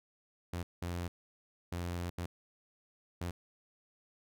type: tone bursts at uneven times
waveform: sawtooth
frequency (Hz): 87.31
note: F2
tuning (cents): 0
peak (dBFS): -32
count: 5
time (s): 0.53-0.63 / 0.82-1.08 / 1.72-2.1 / 2.18-2.26 / 3.21-3.31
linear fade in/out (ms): 5
effects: none